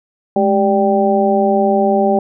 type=harmonic tone with a mistuned harmonic; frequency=196 Hz; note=G3; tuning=in tune; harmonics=1 / 2 / 3 / 4; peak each=-16 / -16 / -16 / -16 dBFS; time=0.36-2.19 s; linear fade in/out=2 ms; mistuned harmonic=1; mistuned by=+120 cents; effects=none